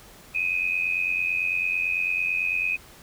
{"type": "tone pair together", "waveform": "sine", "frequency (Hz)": [2463, 2552], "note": ["D#7", "D#7"], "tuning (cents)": [-18, 43], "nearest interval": "minor second", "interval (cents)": 61, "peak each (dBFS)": [-26, -25], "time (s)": [0.34, 2.77], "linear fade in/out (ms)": 20, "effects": ["pink hiss -49 dBFS RMS until 3.02 s"]}